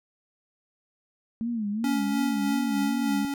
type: tone with vibrato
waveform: sine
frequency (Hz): 220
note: A3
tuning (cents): 0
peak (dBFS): -26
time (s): 1.41-3.25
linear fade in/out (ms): 0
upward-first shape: sine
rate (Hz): 2.7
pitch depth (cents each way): 140
type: tone with tremolo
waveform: square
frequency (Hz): 280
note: C#4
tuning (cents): +18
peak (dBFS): -25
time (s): 1.84-3.34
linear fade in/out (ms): 2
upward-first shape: sine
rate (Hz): 3.3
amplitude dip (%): 35
effects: none